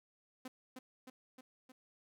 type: tone with echo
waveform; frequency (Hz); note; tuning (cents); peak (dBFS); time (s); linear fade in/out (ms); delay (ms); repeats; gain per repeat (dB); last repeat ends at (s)
sawtooth; 256.8; C4; -32; -40; 0.45-0.48; 5; 310; 4; -3; 1.72
effects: none